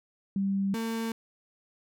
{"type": "tone pair in turn", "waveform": ["sine", "35% pulse"], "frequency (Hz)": [196, 226.4], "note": ["G3", "A3"], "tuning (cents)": [0, 50], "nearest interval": "major second", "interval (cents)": 250, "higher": "second", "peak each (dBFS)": [-25, -28], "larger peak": "first", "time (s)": [[0.36, 0.74], [0.74, 1.12]], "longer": "neither", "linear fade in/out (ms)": 2, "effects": []}